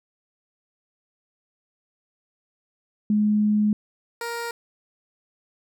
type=tone pair in turn; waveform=sine / 15% pulse; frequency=210.5 / 468.6 Hz; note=G#3 / A#4; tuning=+24 / +9 cents; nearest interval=octave + major second; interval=1385 cents; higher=second; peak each=-17 / -22 dBFS; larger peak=first; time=3.1-3.73 / 4.21-4.51 s; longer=first; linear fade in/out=2 ms; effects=none